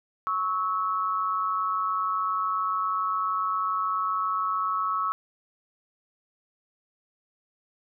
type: tone pair together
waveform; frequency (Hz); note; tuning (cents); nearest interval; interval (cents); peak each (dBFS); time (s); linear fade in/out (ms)
sine; 1108.7 / 1301.5; C#6 / E6; 0 / -22; minor third; 278; -27; 0.27-5.12; 0
effects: none